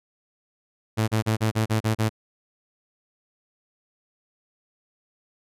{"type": "tone bursts", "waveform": "sawtooth", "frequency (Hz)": 110, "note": "A2", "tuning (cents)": 0, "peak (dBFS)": -16, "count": 8, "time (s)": [0.97, 2.095], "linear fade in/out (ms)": 20, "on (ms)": 110, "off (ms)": 35, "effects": ["resampled to 32000 Hz"]}